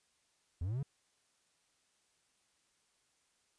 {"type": "linear sweep", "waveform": "triangle", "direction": "up", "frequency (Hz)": [77.78, 146.83], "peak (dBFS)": -32, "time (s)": [0.61, 0.83], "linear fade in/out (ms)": 5, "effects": ["white hiss -75 dBFS RMS until 3.58 s", "resampled to 22050 Hz"]}